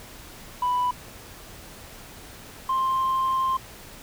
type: tone pair in turn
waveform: sine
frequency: 990 / 1052 Hz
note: B5 / C6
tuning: +4 / +9 cents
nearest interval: minor second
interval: 105 cents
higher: second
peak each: -19 dBFS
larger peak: neither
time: 0.62-0.91 / 2.69-3.57 s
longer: second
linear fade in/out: 5 ms
effects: tanh soft clip ceiling -19 dBFS + pink hiss -44 dBFS RMS until 4.02 s

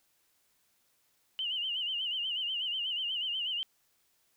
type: tone with vibrato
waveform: sine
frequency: 2960 Hz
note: F#7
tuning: in tune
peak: -31 dBFS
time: 1.39-3.63 s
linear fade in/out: 0 ms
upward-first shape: sine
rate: 8.2 Hz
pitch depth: 100 cents each way
effects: white hiss -72 dBFS RMS until 4.36 s

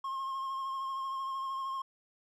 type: tone with vibrato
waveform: triangle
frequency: 1072 Hz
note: C6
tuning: 42 cents sharp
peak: -32 dBFS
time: 0.04-1.82 s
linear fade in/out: 5 ms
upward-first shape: triangle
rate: 13 Hz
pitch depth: 30 cents each way
effects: none

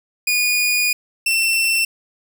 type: tone pair in turn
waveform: sawtooth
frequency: 2452 / 2691 Hz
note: D#7 / E7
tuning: -26 / +35 cents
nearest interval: major second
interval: 161 cents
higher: second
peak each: -12 dBFS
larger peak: neither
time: 0.27-0.93 / 1.26-1.85 s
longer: first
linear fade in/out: 5 ms
effects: none

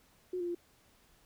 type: tone with pitch steps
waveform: sine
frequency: 364.3 / 349.4 / 347 Hz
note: F#4 / F4 / F4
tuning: -27 / +1 / -11 cents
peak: -33 dBFS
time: 0.33-0.549 s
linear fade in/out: 5 ms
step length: 73 ms
effects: pink hiss -66 dBFS RMS until 1.25 s

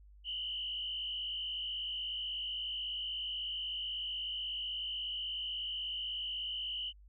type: tone with frequency modulation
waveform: sine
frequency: 2982 Hz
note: F#7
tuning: 13 cents sharp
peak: -36 dBFS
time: 0.24-6.93 s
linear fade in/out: 50 ms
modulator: 56.3 Hz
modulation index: 2.1
effects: added 50 Hz sine -55 dBFS peak until 7.08 s

